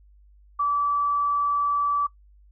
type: tone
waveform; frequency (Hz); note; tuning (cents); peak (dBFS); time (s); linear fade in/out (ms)
sine; 1155; D6; -29; -20; 0.59-2.07; 10
effects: noise-tail reverb RT60 0.1 s tail -20 dB re dry + added 50 Hz sine -51 dBFS peak until 2.51 s